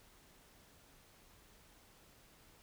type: silence
effects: pink hiss -64 dBFS RMS until 2.62 s